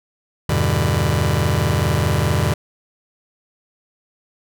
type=chord; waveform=sawtooth; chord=E minor seventh; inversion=none; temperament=just; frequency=82.41 / 98.89 / 123.61 / 148.33 Hz; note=E2 / G2 / B2 / D3; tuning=0 / +16 / +2 / +18 cents; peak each=-17 dBFS; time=0.49-2.54 s; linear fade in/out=5 ms; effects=none